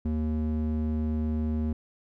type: tone with band-pass filter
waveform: square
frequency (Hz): 77.3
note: D#2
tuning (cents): -11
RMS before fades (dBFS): -28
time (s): 0.05-1.73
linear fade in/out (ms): 5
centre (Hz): 170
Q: 4.4
effects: none